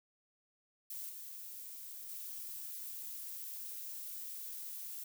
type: noise with level steps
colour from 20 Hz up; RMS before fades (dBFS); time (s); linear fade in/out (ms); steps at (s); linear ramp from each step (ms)
violet; -44 / -48 / -45; 0.9-5.04; 5; 1.09 / 2.09; 2
effects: none